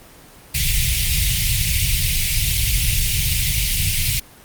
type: band-stop noise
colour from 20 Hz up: pink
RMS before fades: -18 dBFS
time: 0.54-4.2 s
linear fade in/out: 10 ms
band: 150 to 2100 Hz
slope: 48 dB/octave
effects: pink hiss -44 dBFS RMS until 4.44 s + Opus 24 kbps